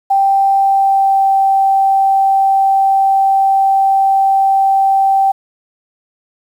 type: tone with pitch glide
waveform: sine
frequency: 784 to 779 Hz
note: G5 to G5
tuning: 0 to -11 cents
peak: -8 dBFS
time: 0.1-5.32 s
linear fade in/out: 10 ms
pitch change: -11 cents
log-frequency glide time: 0.6-1.34 s
effects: 7-bit